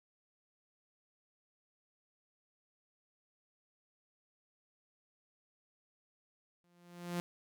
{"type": "tone with exponential growth", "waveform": "sawtooth", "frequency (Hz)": 174.61, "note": "F3", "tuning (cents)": 0, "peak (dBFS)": -29, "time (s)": [6.64, 7.2], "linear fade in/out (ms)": 0, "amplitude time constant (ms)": 120, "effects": []}